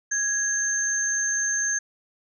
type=tone pair together; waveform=sine; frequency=1661.2 / 6332 Hz; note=G#6 / G8; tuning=0 / +17 cents; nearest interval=octave + major seventh; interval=2317 cents; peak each=-26 / -24 dBFS; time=0.11-1.79 s; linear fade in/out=10 ms; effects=none